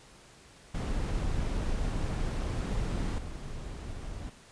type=noise with level steps; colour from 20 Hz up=brown; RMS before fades=-31 / -39 dBFS; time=0.74-4.3 s; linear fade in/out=10 ms; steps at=3.18 s; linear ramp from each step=5 ms; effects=pink hiss -55 dBFS RMS until 4.51 s + resampled to 22050 Hz